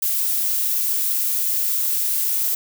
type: noise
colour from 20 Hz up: violet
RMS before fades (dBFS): -21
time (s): 0.02-2.55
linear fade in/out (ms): 5
effects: none